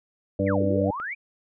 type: harmonic tone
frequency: 98 Hz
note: G2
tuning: in tune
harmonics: 1 / 2 / 3 / 5 / 6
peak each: -27 / -27 / -27 / -27 / -27 dBFS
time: 0.39-0.91 s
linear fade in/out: 5 ms
type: exponential two-way sweep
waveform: sine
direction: down then up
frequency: 2454 to 261.6 to 2454 Hz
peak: -29 dBFS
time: 0.46-1.15 s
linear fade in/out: 20 ms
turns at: 0.65 s
type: click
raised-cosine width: 0.5 ms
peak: -25 dBFS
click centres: 1 s
effects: none